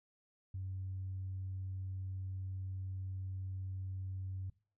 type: tone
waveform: sine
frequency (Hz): 94.5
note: F#2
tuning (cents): +37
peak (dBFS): -38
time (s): 0.54-4.5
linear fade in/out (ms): 5
effects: noise-tail reverb RT60 0.4 s tail -21 dB re dry + tanh soft clip ceiling -34 dBFS